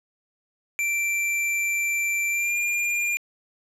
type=tone with pitch glide; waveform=square; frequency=2349 to 2403 Hz; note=D7 to D7; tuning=0 to +39 cents; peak=-23 dBFS; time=0.79-3.17 s; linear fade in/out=0 ms; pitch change=+39 cents; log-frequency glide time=2.3-2.55 s; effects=low-pass 12000 Hz 12 dB/octave + 9-bit